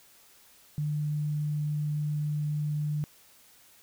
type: tone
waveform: sine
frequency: 149.4 Hz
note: D3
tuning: 30 cents sharp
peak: -27 dBFS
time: 0.78-3.04 s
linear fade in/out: 0 ms
effects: white hiss -58 dBFS RMS until 3.82 s